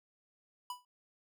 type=tone with exponential decay; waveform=square; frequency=987.8 Hz; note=B5; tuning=in tune; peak=-36 dBFS; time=0.7-0.85 s; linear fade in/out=2 ms; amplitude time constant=32 ms; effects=none